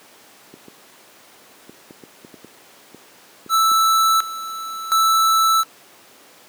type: clicks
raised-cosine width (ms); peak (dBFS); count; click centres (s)
3; -21; 11; 0.54 / 0.683 / 1.695 / 1.908 / 2.037 / 2.248 / 2.342 / 2.446 / 2.946 / 3.463 / 3.716
type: tone with tremolo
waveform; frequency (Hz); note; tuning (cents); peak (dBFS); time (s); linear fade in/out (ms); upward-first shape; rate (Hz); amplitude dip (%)
square; 1318.5; E6; 0; -14; 3.49-5.65; 50; square; 0.7; 80
effects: pink hiss -47 dBFS RMS until 6.48 s + high-pass 300 Hz 12 dB/octave